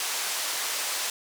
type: band-pass noise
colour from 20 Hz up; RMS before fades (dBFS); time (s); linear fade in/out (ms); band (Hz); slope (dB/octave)
white; -30; 0-1.1; 2; 570 to 9100; 12
effects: none